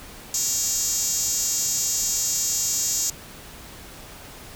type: tone with high-pass filter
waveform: 5% pulse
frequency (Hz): 465.7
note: A#4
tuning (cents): -2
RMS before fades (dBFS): -24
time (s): 0.34-3.1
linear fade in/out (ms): 2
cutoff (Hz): 7100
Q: 4.6
effects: pink hiss -42 dBFS RMS until 4.55 s